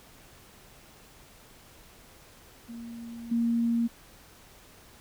sine tone with level steps, 233.1 Hz, A#3, in tune, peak -38 / -23 dBFS, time 2.68-3.88 s, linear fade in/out 20 ms, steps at 3.31 s, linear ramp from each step 10 ms, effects pink hiss -54 dBFS RMS until 5 s

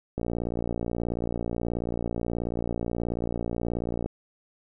click train, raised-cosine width 2 ms, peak -16 dBFS, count 228, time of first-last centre 0.18-4.06 s, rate 58.5 Hz, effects none

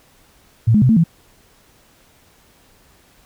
sine tone with pitch steps, 113.5 / 211.6 / 127.7 / 223.5 / 166.1 Hz, A#2 / G#3 / C3 / A3 / E3, -46 / +33 / -42 / +27 / +13 cents, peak -9 dBFS, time 0.67-1.04 s, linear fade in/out 10 ms, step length 74 ms, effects pink hiss -53 dBFS RMS until 3.25 s

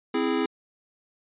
square chord, C augmented, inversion none, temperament equal, 261.6 / 329.6 / 415.3 Hz, C4 / E4 / G#4, 0 / 0 / 0 cents, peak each -28 dBFS, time 0.14-0.46 s, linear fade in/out 5 ms, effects resampled to 8000 Hz

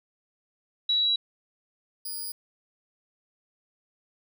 sine / 5% pulse tone pair in turn, 3901 / 4901 Hz, B7 / D#8, -22 / -27 cents, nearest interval major third, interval 395 cents, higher second, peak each -21 / -26 dBFS, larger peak first, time 0.89-1.16 / 2.05-2.32 s, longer neither, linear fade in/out 5 ms, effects none

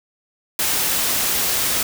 white noise, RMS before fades -20 dBFS, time 0.59-1.83 s, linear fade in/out 2 ms, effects none

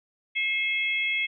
sine tone cluster, 2147 / 2605 / 3305 Hz, C7 / E7 / G#7, +44 / -21 / -9 cents, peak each -25 / -31 / -33 dBFS, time 0.35-1.27 s, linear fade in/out 20 ms, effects none

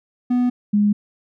triangle / sine tone pair in turn, 246.9 / 206.7 Hz, B3 / G#3, 0 / -8 cents, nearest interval minor third, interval 308 cents, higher first, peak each -13 dBFS, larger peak neither, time 0.3-0.5 / 0.73-0.93 s, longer neither, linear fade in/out 10 ms, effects none

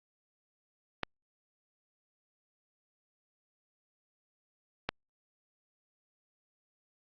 clicks, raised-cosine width 0.3 ms, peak -14 / -13 dBFS, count 2, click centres 1.033 / 4.89 s, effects low-pass 5000 Hz 12 dB/octave + Opus 48 kbps

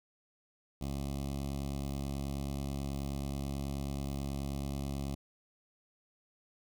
15% pulse tone with notch filter, 69.3 Hz, C#2, in tune, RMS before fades -37 dBFS, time 0.81-5.15 s, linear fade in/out 5 ms, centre 1600 Hz, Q 0.73, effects none

